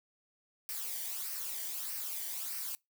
blue noise with flanger, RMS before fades -39 dBFS, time 0.69-2.75 s, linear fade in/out 0 ms, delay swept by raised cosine 0.28 to 0.78 ms, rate 1.6 Hz, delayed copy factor -0.55, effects noise-tail reverb RT60 0.2 s tail -25 dB re dry

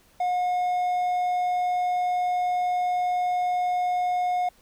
triangle tone, 721 Hz, F#5, 45 cents flat, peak -20 dBFS, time 0.2-4.49 s, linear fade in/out 5 ms, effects pink hiss -59 dBFS RMS until 4.61 s

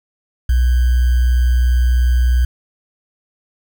sine tone with sample-and-hold, 61.5 Hz, B1, 7 cents flat, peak -10 dBFS, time 0.49-2.45 s, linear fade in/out 5 ms, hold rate 1575 Hz, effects none

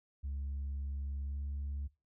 sine tone with pitch glide, 69.6 to 70.69 Hz, C#2 to C#2, +8 to +34 cents, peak -34 dBFS, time 0.23-1.88 s, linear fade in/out 20 ms, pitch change +26 cents, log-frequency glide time 1.25-1.38 s, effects noise-tail reverb RT60 0.3 s tail -23 dB re dry + tanh soft clip ceiling -34 dBFS

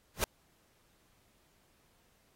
pink noise with exponential growth, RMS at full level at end -25 dBFS, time 0.14-0.24 s, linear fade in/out 1 ms, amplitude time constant 20 ms, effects pink hiss -70 dBFS RMS until 2.35 s + AAC 48 kbps

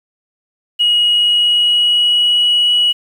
sine tone with pitch glide, 2897 to 2926 Hz, F#7 to F#7, -37 to -20 cents, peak -8 dBFS, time 0.79-2.93 s, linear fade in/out 20 ms, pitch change +17 cents, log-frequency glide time 1.09-2.63 s, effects tanh soft clip ceiling -6 dBFS + 7-bit

